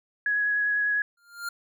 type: tone with vibrato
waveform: sine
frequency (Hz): 1673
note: G#6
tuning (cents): +12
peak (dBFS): -22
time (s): 0.26-1.02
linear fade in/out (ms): 2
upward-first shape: sine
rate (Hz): 10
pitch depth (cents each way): 9
type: tone with exponential growth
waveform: square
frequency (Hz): 1401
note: F6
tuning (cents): +5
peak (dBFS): -28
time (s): 1.17-1.49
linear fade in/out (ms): 5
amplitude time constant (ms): 69
effects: none